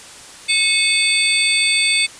sine tone cluster, 2196 / 2572 / 3533 / 4547 / 8410 Hz, C#7 / E7 / A7 / C#8 / C9, -17 / -43 / +6 / +43 / +8 cents, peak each -20 dBFS, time 0.48-2.07 s, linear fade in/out 20 ms, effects white hiss -38 dBFS RMS until 2.19 s + resampled to 22050 Hz

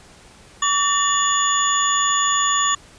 sine tone cluster, 1141 / 1806 / 2871 / 3447 / 6860 Hz, C#6 / A6 / F7 / A7 / A8, +50 / +45 / +47 / -36 / -45 cents, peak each -19 / -26 / -28 / -25 / -21 dBFS, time 0.62-2.75 s, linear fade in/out 5 ms, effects pink hiss -47 dBFS RMS until 2.98 s + resampled to 22050 Hz

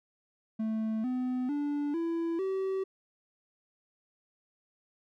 triangle tone with pitch steps, 220 / 252.7 / 290.3 / 333.5 / 383 Hz, A3 / B3 / D4 / E4 / G4, 0 / +40 / -20 / +20 / -40 cents, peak -27 dBFS, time 0.59-2.84 s, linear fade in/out 10 ms, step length 450 ms, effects none

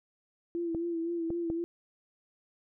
sine tone with vibrato, 336.3 Hz, E4, 35 cents sharp, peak -30 dBFS, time 0.55-1.64 s, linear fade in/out 0 ms, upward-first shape sine, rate 3.9 Hz, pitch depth 42 cents each way
clicks, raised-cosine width 2 ms, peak -24 dBFS, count 3, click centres 0.748 / 1.304 / 1.501 s
effects none

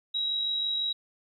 sine tone with amplitude modulation, 3851 Hz, B7, 44 cents flat, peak -25 dBFS, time 0.14-0.93 s, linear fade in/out 10 ms, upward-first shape sine, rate 46 Hz, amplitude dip 30%, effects 11-bit

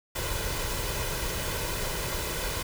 pink noise with comb filter, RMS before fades -31 dBFS, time 0.15-2.63 s, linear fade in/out 10 ms, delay 2 ms, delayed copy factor +0.55, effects none

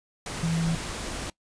sine tone in noise, 164.81 Hz, E3, in tune, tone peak -23 dBFS, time 0.43-0.75 s, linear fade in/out 2 ms, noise pink, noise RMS -34 dBFS, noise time 0.26-1.3 s, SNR +8 dB, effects noise-tail reverb RT60 0.1 s tail -22 dB re dry + resampled to 22050 Hz

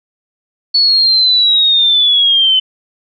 sine linear sweep, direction down, 4435 to 3031 Hz, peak -7 dBFS, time 0.74-2.6 s, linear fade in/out 10 ms, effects none

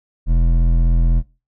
sine tone with hard clipping, 41.94 Hz, E1, 31 cents sharp, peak -13 dBFS, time 0.26-1.23 s, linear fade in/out 50 ms, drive 10 dB, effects noise-tail reverb RT60 0.3 s tail -22 dB re dry

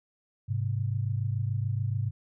sine tone pair together, 103.83 / 130.82 Hz, G#2 / C3, 0 / 0 cents, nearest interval major third, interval 400 cents, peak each -28 / -31 dBFS, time 0.48-2.11 s, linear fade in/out 20 ms, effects none

